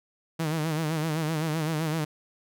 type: tone with vibrato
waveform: sawtooth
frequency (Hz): 157.6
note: D#3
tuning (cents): +23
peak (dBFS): -22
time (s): 0.39-2.05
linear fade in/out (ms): 10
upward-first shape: sine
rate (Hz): 7.8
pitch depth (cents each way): 81
effects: none